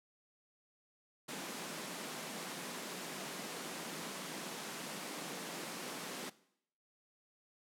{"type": "high-pass noise", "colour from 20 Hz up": "pink", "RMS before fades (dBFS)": -44, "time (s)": [1.28, 6.3], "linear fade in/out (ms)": 10, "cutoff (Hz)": 160, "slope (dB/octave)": 48, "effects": ["noise-tail reverb RT60 0.7 s tail -19 dB re dry", "low-pass 12000 Hz 12 dB/octave"]}